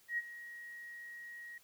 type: tone with ADSR envelope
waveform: sine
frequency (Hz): 1893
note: A#6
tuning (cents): +26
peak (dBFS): -31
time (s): 0.08-1.58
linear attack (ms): 98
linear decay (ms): 34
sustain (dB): -15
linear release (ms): 3
effects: white hiss -66 dBFS RMS until 1.63 s